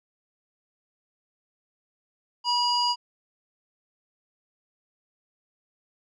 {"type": "tone with low-pass filter", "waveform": "square", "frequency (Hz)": 968, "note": "B5", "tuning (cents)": -35, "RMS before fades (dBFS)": -24, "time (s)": [2.44, 2.96], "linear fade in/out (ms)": 50, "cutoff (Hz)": 4800, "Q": 4.7, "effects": []}